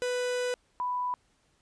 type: tone pair in turn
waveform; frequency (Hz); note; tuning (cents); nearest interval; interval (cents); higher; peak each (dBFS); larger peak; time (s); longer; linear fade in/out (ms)
45% pulse / sine; 495.6 / 991.2; B4 / B5; +6 / +6; octave; 1200; second; -28; neither; 0.02-0.54 / 0.8-1.14; first; 0
effects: pink hiss -69 dBFS RMS until 1.61 s + resampled to 22050 Hz